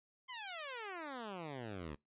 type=exponential sweep; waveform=10% pulse; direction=down; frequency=1061 to 69.5 Hz; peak=-35 dBFS; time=0.28-1.96 s; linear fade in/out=20 ms; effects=noise-tail reverb RT60 0.2 s tail -25 dB re dry + resampled to 8000 Hz